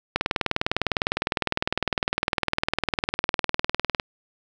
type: click train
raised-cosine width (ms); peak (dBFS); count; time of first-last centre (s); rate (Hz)
0.3; -5; 77; 0.16-3.998; 19.8
effects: none